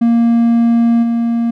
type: tone with level steps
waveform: triangle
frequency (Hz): 233.1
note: A#3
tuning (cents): 0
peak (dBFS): -6 / -10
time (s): 0.01-1.51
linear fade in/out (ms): 10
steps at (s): 1.02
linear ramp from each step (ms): 20
effects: none